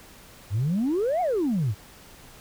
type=exponential two-way sweep; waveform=sine; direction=up then down; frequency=91.6 to 755 to 91.6 Hz; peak=-20 dBFS; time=0.5-1.75 s; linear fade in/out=50 ms; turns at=1.21 s; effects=tanh soft clip ceiling -19 dBFS + pink hiss -49 dBFS RMS until 2.4 s